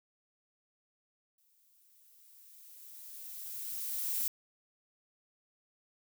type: noise with exponential growth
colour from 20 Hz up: violet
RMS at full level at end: -32 dBFS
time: 1.38-4.28 s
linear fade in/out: 2 ms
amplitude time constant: 630 ms
effects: none